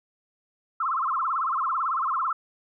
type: tone with vibrato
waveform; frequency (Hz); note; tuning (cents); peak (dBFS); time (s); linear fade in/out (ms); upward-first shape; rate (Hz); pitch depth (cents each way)
sine; 1188; D6; +20; -23; 0.8-2.33; 5; sine; 18; 240
effects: none